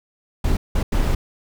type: noise bursts at uneven times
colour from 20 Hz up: brown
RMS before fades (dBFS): -18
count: 3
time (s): 0.44-0.57 / 0.75-0.83 / 0.92-1.15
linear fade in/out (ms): 5
effects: none